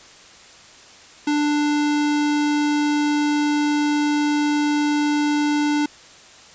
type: tone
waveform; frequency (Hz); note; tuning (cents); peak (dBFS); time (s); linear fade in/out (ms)
square; 295.3; D4; +10; -18; 1.27-5.86; 5
effects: white hiss -45 dBFS RMS until 6.54 s + resampled to 16000 Hz